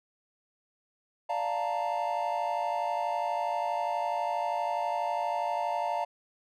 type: chord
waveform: triangle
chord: Bb major seventh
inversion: first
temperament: equal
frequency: 587.3 / 698.5 / 880 / 932.3 Hz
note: D5 / F5 / A5 / Bb5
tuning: 0 / 0 / 0 / 0 cents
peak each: -34 / -30 / -32 / -32 dBFS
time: 1.29-6.05 s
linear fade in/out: 10 ms
effects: none